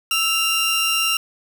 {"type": "tone pair together", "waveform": "sawtooth", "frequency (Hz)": [1318.6, 2794], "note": ["E6", "F7"], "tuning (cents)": [0, 0], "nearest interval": "octave + minor second", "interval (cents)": 1300, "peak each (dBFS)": [-21, -15], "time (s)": [0.11, 1.17], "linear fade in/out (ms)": 2, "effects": []}